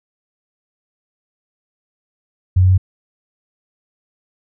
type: tone with pitch steps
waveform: sine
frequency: 91.8 / 92.65 / 93.51 Hz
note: F#2 / F#2 / F#2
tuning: -13 / +3 / +19 cents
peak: -8 dBFS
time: 2.56-2.779 s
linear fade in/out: 10 ms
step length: 73 ms
effects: none